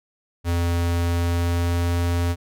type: tone with pitch glide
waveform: square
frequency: 85.8 to 86.45 Hz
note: F2 to F2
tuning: -30 to -17 cents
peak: -20 dBFS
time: 0.44-2.36 s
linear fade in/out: 50 ms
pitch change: +13 cents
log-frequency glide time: 1.06-1.99 s
effects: none